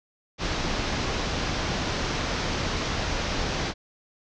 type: low-pass noise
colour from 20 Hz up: pink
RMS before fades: -28 dBFS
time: 0.38-3.74 s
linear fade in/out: 50 ms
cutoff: 6200 Hz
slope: 48 dB/octave
effects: none